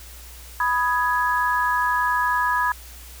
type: chord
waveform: sine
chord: G# minor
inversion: first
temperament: equal with one note detuned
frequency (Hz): 987.8 / 1244.5 / 1668.9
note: B5 / D#6 / G#6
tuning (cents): 0 / 0 / +8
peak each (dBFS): -21 / -26 / -23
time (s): 0.6-2.72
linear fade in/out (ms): 2
effects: added 60 Hz sine -41 dBFS peak until 3.2 s + white hiss -44 dBFS RMS until 3.2 s